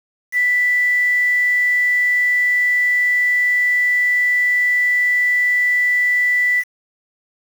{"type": "tone with quantisation", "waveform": "sine", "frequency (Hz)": 1975.5, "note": "B6", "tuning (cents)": 0, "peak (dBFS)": -13, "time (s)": [0.32, 6.64], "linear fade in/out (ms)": 50, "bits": 6, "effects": []}